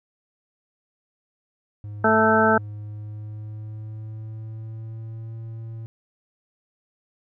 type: tone with pitch glide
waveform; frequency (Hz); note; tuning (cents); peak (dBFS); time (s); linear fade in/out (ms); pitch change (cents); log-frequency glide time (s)
triangle; 104.2 to 112.98; G#2 to A2; +6 to +46; -30; 1.84-5.86; 0; +140; 2.54-5.32
type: harmonic tone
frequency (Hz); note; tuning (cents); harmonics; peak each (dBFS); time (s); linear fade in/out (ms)
220; A3; 0; 1 / 2 / 3 / 4 / 6 / 7; -22 / -22 / -22 / -22 / -22 / -22; 2.04-2.58; 5
effects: none